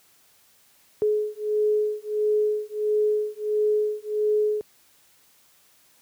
sine beating tone pair, 422.8 / 424.3 Hz, G#4 / G#4, +31 / +37 cents, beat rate 1.5 Hz, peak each -24 / -24 dBFS, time 1.02-4.61 s, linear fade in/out 0 ms, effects white hiss -59 dBFS RMS until 6.01 s + high-pass 60 Hz 12 dB/octave

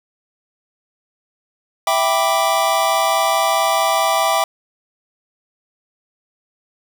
square chord, E minor seventh, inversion none, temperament equal, 659.3 / 784 / 987.8 / 1174.7 Hz, E5 / G5 / B5 / D6, 0 / 0 / 0 / 0 cents, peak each -20 / -20 / -23 / -21 dBFS, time 1.87-4.44 s, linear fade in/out 2 ms, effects none

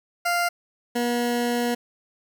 20% pulse tone pair in turn, 697 / 240.2 Hz, F5 / B3, -4 / -48 cents, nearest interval octave + tritone, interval 1844 cents, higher first, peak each -16 / -17 dBFS, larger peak first, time 0.25-0.49 / 0.95-1.75 s, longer second, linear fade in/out 10 ms, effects 9-bit

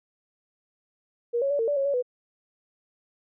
sine tone with pitch steps, 474.1 / 553 / 573 / 454.7 / 579 / 549 / 564 / 495.3 Hz, A#4 / C#5 / D5 / A#4 / D5 / C#5 / C#5 / B4, +29 / -4 / -43 / -43 / -25 / -17 / +30 / +5 cents, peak -22 dBFS, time 1.33-2.026 s, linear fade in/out 20 ms, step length 87 ms, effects none

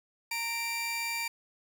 sawtooth tone pair together, 924.2 / 2349 Hz, A#5 / D7, -15 / 0 cents, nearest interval octave + major third, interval 1615 cents, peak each -34 / -29 dBFS, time 0.31-1.28 s, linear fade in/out 5 ms, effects none

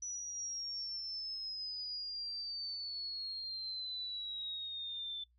sine exponential sweep, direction down, 5920 to 3520 Hz, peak -39 dBFS, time 0.02-5.24 s, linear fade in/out 5 ms, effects noise-tail reverb RT60 0.1 s tail -20 dB re dry + added 60 Hz sine -68 dBFS peak until 5.38 s

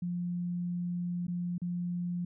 sine tone with dropouts, 175.8 Hz, F3, 12 cents sharp, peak -31 dBFS, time 0.02-2.25 s, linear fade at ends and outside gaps 5 ms, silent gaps 1.269-1.28 / 1.581-1.617 s, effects none

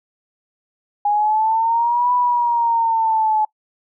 sine exponential two-way sweep, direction up then down, 820 to 987.8 to 855 Hz, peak -14 dBFS, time 1.05-3.45 s, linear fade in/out 5 ms, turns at 2.13 s, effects noise-tail reverb RT60 0.1 s tail -24 dB re dry

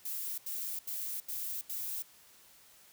violet noise bursts, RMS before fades -38 dBFS, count 5, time 0.05-2.024 s, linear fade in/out 5 ms, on 330 ms, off 81 ms, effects white hiss -60 dBFS RMS until 2.92 s

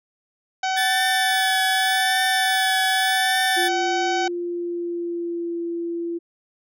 harmonic tone, 757 Hz, F#5, 39 cents sharp, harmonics 1 / 2 / 3 / 4 / 5 / 6 / 7 / 8 / 9, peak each -22 / -28 / -32 / -34 / -36 / -38 / -39 / -40 / -41 dBFS, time 0.63-4.28 s, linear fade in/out 5 ms
25% pulse tone with vibrato, 1742 Hz, A6, 18 cents flat, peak -17 dBFS, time 0.76-3.69 s, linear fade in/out 20 ms, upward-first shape triangle, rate 0.85 Hz, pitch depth 44 cents each way
sine tone with pitch glide, 349.2 to 339.7 Hz, F4 to F4, 0 to -48 cents, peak -24 dBFS, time 3.56-6.19 s, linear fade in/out 20 ms, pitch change -48 cents, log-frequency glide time 4.31-5.62 s
effects none

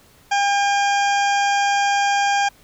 harmonic tone, 804 Hz, G5, 44 cents sharp, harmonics 1 / 2 / 3 / 4 / 6 / 7 / 8 / 9, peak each -17 / -23 / -27 / -29 / -33 / -34 / -35 / -36 dBFS, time 0.31-2.49 s, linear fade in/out 10 ms, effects pink hiss -52 dBFS RMS until 2.63 s

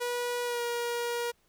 sawtooth tone with pitch glide, 485.6 to 475.9 Hz, B4 to A#4, -29 to +36 cents, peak -26 dBFS, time 0-1.32 s, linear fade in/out 20 ms, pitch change -35 cents, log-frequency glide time 0.44-0.62 s, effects pink hiss -69 dBFS RMS until 1.48 s

